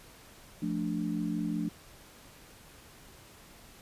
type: chord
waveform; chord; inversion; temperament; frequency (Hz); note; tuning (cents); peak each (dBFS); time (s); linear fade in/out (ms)
sine; D minor; first; equal; 174.61 / 220 / 293.7; F3 / A3 / D4; 0 / 0 / 0; -34; 0.62-1.69; 5
effects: pink hiss -54 dBFS RMS until 3.81 s + resampled to 32000 Hz